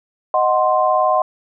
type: chord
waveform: sine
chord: C diminished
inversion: first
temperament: equal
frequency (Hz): 622.3 / 740 / 1046.5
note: Eb5 / Gb5 / C6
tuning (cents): 0 / 0 / 0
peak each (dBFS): -17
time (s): 0.34-1.22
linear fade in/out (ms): 2
effects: none